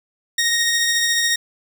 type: tone with tremolo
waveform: 15% pulse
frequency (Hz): 1864.7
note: A#6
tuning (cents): 0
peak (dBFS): -9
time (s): 0.38-1.36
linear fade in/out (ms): 5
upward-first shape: triangle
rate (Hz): 14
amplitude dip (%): 30
effects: none